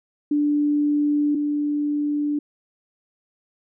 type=tone pair in turn; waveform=sine; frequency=293.7 / 293.7 Hz; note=D4 / D4; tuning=0 / 0 cents; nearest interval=unison; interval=0 cents; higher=neither; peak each=-17 / -20 dBFS; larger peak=first; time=0.31-1.35 / 1.35-2.39 s; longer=neither; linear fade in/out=5 ms; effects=none